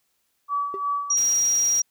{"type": "tone with tremolo", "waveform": "sine", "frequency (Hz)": 1145, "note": "D6", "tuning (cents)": -44, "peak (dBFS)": -21, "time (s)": [0.48, 1.15], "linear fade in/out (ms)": 50, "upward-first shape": "sine", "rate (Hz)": 2.9, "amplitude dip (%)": 65}
{"type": "tone with exponential decay", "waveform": "triangle", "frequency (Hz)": 392, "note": "G4", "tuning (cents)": 0, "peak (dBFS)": -24, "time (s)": [0.74, 0.83], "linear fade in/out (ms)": 1, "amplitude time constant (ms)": 18}
{"type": "tone", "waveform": "sine", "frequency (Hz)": 5710, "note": "F8", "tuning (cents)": 37, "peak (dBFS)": -18, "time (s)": [1.1, 1.82], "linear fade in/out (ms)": 5}
{"type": "noise", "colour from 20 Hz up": "white", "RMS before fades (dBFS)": -38, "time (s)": [1.17, 1.8], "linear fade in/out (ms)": 2}
{"effects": ["white hiss -71 dBFS RMS until 1.9 s"]}